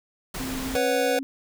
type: noise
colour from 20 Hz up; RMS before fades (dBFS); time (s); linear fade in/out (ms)
pink; -33; 0.34-0.77; 5
type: tone with pitch glide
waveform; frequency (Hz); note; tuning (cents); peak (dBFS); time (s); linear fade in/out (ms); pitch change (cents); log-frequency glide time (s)
sine; 261.6 to 270.8; C4 to C#4; 0 to -40; -30; 0.4-1.23; 0; +60; 0.63-0.96
type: chord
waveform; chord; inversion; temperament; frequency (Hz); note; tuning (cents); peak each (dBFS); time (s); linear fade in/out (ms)
square; B suspended second; none; equal; 493.9 / 554.4 / 740; B4 / C#5 / F#5; 0 / 0 / 0; -24 / -28 / -29; 0.75-1.19; 2
effects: none